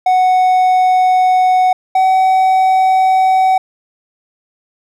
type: tone pair in turn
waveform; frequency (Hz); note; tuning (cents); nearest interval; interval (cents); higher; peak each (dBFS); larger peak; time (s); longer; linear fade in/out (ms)
triangle; 740 / 755.1; F#5 / F#5; 0 / +35; unison; 35; second; -6; neither; 0.06-1.73 / 1.95-3.58; first; 5
effects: none